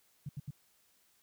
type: tone bursts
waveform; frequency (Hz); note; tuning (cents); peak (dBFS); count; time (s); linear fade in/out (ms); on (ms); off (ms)
sine; 142.8; D3; -48; -37; 3; 0.26-0.507; 5; 31; 77
effects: white hiss -70 dBFS RMS until 1.22 s